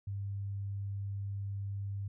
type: tone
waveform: sine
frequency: 99.5 Hz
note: G2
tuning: 26 cents sharp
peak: -35 dBFS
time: 0.07-2.08 s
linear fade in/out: 5 ms
effects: none